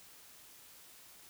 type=silence; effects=white hiss -57 dBFS RMS until 1.29 s